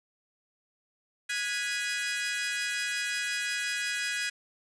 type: chord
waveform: sawtooth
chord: G# minor seventh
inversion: third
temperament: equal with one note detuned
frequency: 1452.9 / 1661.2 / 1975.5 / 2489 Hz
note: F#6 / G#6 / B6 / D#7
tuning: -32 / 0 / 0 / 0 cents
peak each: -35 / -29 / -33 / -32 dBFS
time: 1.29-4.3 s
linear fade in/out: 10 ms
effects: resampled to 22050 Hz + 9-bit